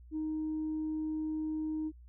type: tone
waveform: sine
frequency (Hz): 311.1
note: D#4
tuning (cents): 0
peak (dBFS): -31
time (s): 0.11-1.92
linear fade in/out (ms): 50
effects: tanh soft clip ceiling -29 dBFS + added 60 Hz sine -51 dBFS peak until 2.08 s